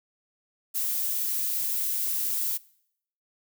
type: noise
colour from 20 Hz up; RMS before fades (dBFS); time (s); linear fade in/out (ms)
violet; -28; 0.74-2.58; 20
effects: noise-tail reverb RT60 0.7 s tail -22 dB re dry